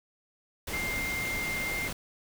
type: tone in noise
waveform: sine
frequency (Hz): 2106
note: C7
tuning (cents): +11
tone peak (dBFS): -31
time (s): 0.73-1.88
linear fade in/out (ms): 5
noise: pink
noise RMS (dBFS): -36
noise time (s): 0.67-1.93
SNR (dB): +2
effects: none